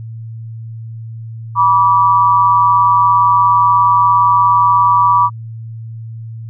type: tone pair together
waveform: sine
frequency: 975 / 1158 Hz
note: B5 / D6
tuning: -23 / -25 cents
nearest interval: minor third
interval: 298 cents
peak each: -10 dBFS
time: 1.55-5.3 s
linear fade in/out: 50 ms
effects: added 113 Hz sine -25 dBFS peak until 6.49 s